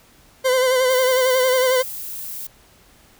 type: tone with vibrato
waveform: 40% pulse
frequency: 513 Hz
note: C5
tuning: 34 cents flat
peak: -14 dBFS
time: 0.44-1.83 s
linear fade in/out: 20 ms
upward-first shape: sine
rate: 11 Hz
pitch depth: 44 cents each way
type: noise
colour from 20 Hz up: violet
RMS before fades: -31 dBFS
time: 0.9-2.47 s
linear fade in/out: 5 ms
effects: pink hiss -52 dBFS RMS until 3.19 s